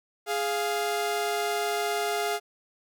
sawtooth tone pair together, 415.3 / 698 Hz, G#4 / F5, 0 / -1 cents, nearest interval major sixth, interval 899 cents, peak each -25 dBFS, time 0.26-2.4 s, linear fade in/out 50 ms, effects none

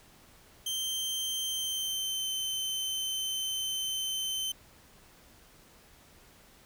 sawtooth tone with pitch glide, 3136 to 3082 Hz, G7 to G7, 0 to -30 cents, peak -28 dBFS, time 0.66-4.52 s, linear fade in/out 5 ms, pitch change -30 cents, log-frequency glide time 1.45-2.31 s, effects pink hiss -58 dBFS RMS until 6.65 s

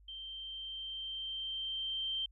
sine tone with level ramp, 3136 Hz, G7, in tune, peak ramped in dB -43 to -33 dBFS, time 0.08-2.26 s, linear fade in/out 5 ms, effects added 50 Hz sine -58 dBFS peak until 2.31 s

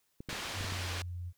clicks, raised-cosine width 3 ms, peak -30 dBFS, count 6, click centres 0.205 / 0.288 / 0.329 / 0.609 / 0.644 / 0.723 s
white low-pass noise, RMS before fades -40 dBFS, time 0.29-1.02 s, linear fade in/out 2 ms, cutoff 4200 Hz, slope 12 dB/octave
sine tone with pitch glide, 94 to 88.21 Hz, F#2 to F2, +28 to +18 cents, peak -37 dBFS, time 0.53-1.33 s, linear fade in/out 50 ms, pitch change -110 cents, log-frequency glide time 0.68-0.87 s
effects white hiss -75 dBFS RMS until 1.37 s

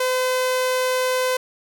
sawtooth tone, 510 Hz, C5, 44 cents flat, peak -15 dBFS, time 0-1.37 s, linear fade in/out 5 ms, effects none

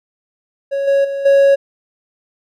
triangle tone with level steps, 554 Hz, C#5, 1 cent flat, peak -14 / -8 / -17 / -5 dBFS, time 0.71-1.56 s, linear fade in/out 20 ms, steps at 0.87 / 1.04 / 1.25 s, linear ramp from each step 10 ms, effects none

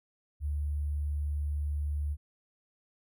sine tone with sample-and-hold, 73.3 Hz, D2, 3 cents flat, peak -29 dBFS, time 0.4-2.17 s, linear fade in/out 50 ms, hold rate 11025 Hz, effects none

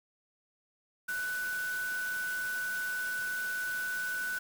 sine tone in noise, 1491 Hz, F#6, 13 cents sharp, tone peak -32 dBFS, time 1.08-4.39 s, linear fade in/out 10 ms, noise white, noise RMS -44 dBFS, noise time 1.08-4.39 s, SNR +9 dB, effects none

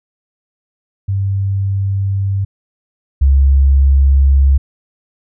sine tone pair in turn, 98 / 68.4 Hz, G2 / C#2, 0 / -23 cents, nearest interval tritone, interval 623 cents, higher first, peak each -13 / -6 dBFS, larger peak second, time 1.08-2.45 / 3.21-4.58 s, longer neither, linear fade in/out 10 ms, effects none

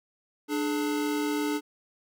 square tone pair together, 296.3 / 424 Hz, D4 / G#4, +15 / +36 cents, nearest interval tritone, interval 621 cents, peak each -28 / -33 dBFS, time 0.48-1.61 s, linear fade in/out 50 ms, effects none

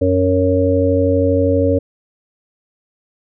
harmonic tone, 92.5 Hz, F#2, in tune, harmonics 1 / 3 / 5 / 6, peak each -17 / -17 / -17 / -17 dBFS, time 0.01-1.79 s, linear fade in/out 10 ms, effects none

